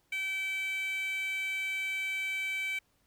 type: tone with high-pass filter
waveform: 15% pulse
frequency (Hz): 770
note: G5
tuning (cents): -31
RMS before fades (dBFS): -34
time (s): 0.12-2.79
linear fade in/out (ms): 5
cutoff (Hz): 2200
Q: 7.5
effects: pink hiss -72 dBFS RMS until 3.06 s